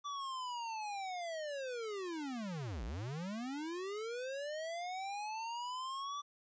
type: linear two-way sweep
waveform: square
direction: down then up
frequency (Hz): 1166 to 49 to 1166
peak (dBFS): -40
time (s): 0.04-6.22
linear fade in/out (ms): 20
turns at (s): 2.84
effects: resampled to 16000 Hz + 13-bit